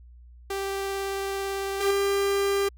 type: tone with vibrato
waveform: sawtooth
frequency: 392 Hz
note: G4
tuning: in tune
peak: -24 dBFS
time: 0.5-1.91 s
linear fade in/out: 5 ms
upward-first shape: triangle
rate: 18 Hz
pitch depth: 8 cents each way
type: tone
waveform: 45% pulse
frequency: 397.4 Hz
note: G4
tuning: 24 cents sharp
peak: -22 dBFS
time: 1.8-2.69 s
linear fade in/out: 10 ms
effects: added 60 Hz sine -46 dBFS peak until 2.77 s